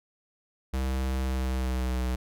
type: tone with pitch glide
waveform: square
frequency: 65.41 to 62.93 Hz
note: C2 to B1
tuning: 0 to +33 cents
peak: -27 dBFS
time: 0.73-2.16 s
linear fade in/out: 10 ms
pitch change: -67 cents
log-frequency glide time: 1.2-2.02 s
effects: none